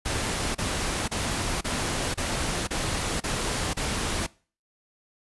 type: noise bursts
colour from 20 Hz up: pink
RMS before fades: -28 dBFS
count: 8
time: 0.05-4.267 s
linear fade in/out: 10 ms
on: 500 ms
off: 31 ms
effects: noise-tail reverb RT60 0.4 s tail -22 dB re dry + resampled to 24000 Hz